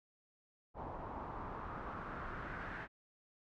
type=noise with low-pass filter sweep; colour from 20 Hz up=pink; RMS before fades=-45 dBFS; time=0.74-2.88 s; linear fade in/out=50 ms; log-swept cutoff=870 to 1700 Hz; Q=3; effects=none